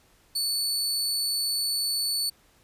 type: tone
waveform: sawtooth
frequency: 4466 Hz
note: C#8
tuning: 12 cents sharp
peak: -22 dBFS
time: 0.35-2.3 s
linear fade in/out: 10 ms
effects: pink hiss -61 dBFS RMS until 2.63 s + resampled to 32000 Hz